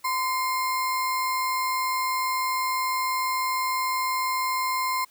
sine tone with sample-and-hold, 1027 Hz, C6, 33 cents flat, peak -23 dBFS, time 0.04-5.05 s, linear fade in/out 10 ms, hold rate 3150 Hz, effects white hiss -59 dBFS RMS until 5.1 s

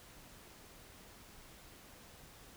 silence, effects pink hiss -57 dBFS RMS until 2.56 s

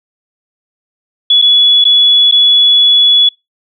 sine tone with dropouts, 3400 Hz, G#7, 40 cents sharp, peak -4 dBFS, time 1.3-3.29 s, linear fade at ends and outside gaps 5 ms, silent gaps 1.417-1.422 / 1.842-1.851 / 2.313-2.322 s, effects noise-tail reverb RT60 0.2 s tail -26 dB re dry

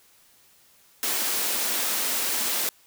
white high-pass noise, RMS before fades -26 dBFS, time 1.03-2.69 s, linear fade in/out 0 ms, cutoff 200 Hz, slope 48 dB/octave, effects white hiss -58 dBFS RMS until 2.86 s

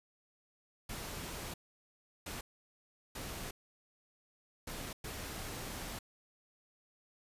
pink noise bursts at uneven times, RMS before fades -43 dBFS, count 5, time 0.89-1.54 / 2.26-2.41 / 3.15-3.51 / 4.67-4.93 / 5.04-5.99 s, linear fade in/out 5 ms, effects resampled to 32000 Hz

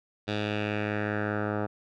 10% pulse tone with low-pass filter sweep, 104.9 Hz, G#2, 18 cents sharp, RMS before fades -30 dBFS, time 0.27-1.67 s, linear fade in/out 20 ms, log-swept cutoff 3700 to 1100 Hz, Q 2.5, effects none

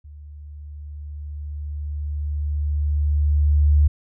sine tone with level ramp, 73.8 Hz, D2, 9 cents sharp, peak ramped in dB -38 to -11 dBFS, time 0.04-3.88 s, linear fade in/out 10 ms, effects none

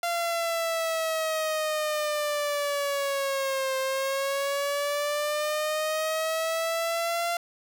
sawtooth linear two-way sweep, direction down then up, 690 to 527 to 690 Hz, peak -22 dBFS, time 0.03-7.37 s, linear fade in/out 2 ms, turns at 3.77 s, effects none

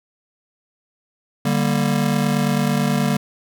square chord, G minor, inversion second, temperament just, 147 / 196 / 235.2 Hz, D3 / G3 / Bb3, +2 / 0 / +16 cents, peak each -22 dBFS, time 1.45-3.17 s, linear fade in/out 5 ms, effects none

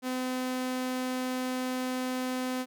sawtooth tone, 255.1 Hz, C4, 44 cents flat, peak -26 dBFS, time 0.02-2.66 s, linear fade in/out 50 ms, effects none

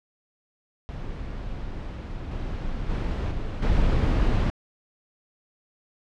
brown noise with level steps, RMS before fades -33 / -30 / -26 / -30 / -21 dBFS, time 0.89-4.5 s, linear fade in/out 0 ms, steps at 2.31 / 2.89 / 3.31 / 3.62 s, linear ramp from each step 5 ms, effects low-pass 4000 Hz 12 dB/octave

